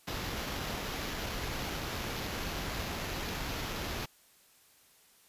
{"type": "noise with sample-and-hold", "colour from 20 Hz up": "pink", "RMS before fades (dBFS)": -37, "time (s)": [0.07, 4.06], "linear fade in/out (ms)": 10, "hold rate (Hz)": 8820, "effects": ["white hiss -63 dBFS RMS until 5.28 s", "resampled to 32000 Hz"]}